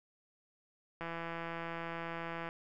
click train, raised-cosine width 0.5 ms, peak -26 dBFS, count 248, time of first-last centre 1.01-2.489 s, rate 167 Hz, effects none

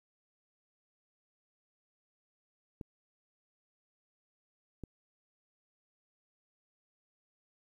clicks, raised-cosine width 3 ms, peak -29 dBFS, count 2, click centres 2.812 / 4.837 s, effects 11-bit

